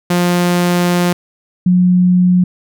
sawtooth / sine tone pair in turn, 176.3 / 180.42 Hz, F3 / F#3, +17 / -43 cents, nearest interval unison, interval 40 cents, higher second, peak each -7 dBFS, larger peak neither, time 0.1-1.13 / 1.66-2.44 s, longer first, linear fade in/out 5 ms, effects none

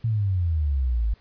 sine exponential sweep, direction down, 116.54 to 51.6 Hz, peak -20 dBFS, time 0.04-1.14 s, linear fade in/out 5 ms, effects pink hiss -59 dBFS RMS until 1.2 s + resampled to 11025 Hz

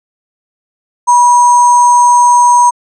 sine tone with sample-and-hold, 972 Hz, B5, 28 cents flat, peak -3 dBFS, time 1.07-2.71 s, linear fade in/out 20 ms, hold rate 7350 Hz, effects resampled to 22050 Hz

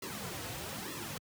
pink noise with flanger, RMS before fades -41 dBFS, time 0.02-1.18 s, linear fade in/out 5 ms, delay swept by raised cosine 1.3 to 5.1 ms, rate 1.1 Hz, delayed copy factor -0.95, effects high-pass 80 Hz 12 dB/octave

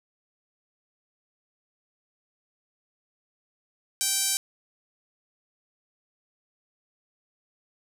5% pulse tone with band-pass filter, 779 Hz, G5, 11 cents flat, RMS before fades -26 dBFS, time 4.01-4.37 s, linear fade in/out 0 ms, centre 11000 Hz, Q 0.62, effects none

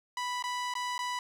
sawtooth tone with dropouts, 987.8 Hz, B5, in tune, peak -28 dBFS, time 0.17-1.19 s, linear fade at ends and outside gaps 2 ms, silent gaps 0.425-0.439 / 0.739-0.752 / 0.98-0.99 s, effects low-pass 8000 Hz 12 dB/octave + 10-bit

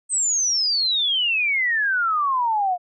sine exponential sweep, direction down, 8372 to 698.5 Hz, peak -18 dBFS, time 0.09-2.78 s, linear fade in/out 50 ms, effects none

